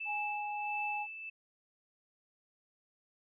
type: tone with tremolo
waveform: sine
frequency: 2637 Hz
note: E7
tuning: in tune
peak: -35 dBFS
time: 0-1.3 s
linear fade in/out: 10 ms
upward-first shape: sine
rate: 1.5 Hz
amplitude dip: 60%
type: tone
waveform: sine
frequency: 830.6 Hz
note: G#5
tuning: in tune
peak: -36 dBFS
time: 0.05-1.07 s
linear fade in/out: 50 ms
effects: none